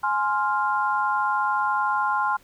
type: chord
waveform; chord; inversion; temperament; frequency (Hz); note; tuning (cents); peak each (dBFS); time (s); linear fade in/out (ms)
sine; F minor; first; just; 838.1 / 1047.7 / 1396.9; Ab5 / C6 / F6; +16 / +2 / 0; -25 / -24 / -26; 0.03-2.37; 10
effects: pink hiss -57 dBFS RMS until 2.43 s